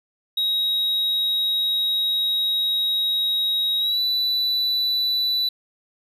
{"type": "tone with pitch glide", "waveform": "triangle", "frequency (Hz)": [3802, 3970], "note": ["A#7", "B7"], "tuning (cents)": [33, 8], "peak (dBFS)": -18, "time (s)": [0.37, 5.49], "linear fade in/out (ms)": 5, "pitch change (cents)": 75, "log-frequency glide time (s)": [3.79, 4], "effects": []}